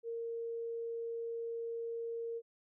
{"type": "tone", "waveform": "sine", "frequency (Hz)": 462.3, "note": "A#4", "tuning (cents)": -14, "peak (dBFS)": -37, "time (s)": [0.03, 2.42], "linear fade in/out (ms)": 50, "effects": []}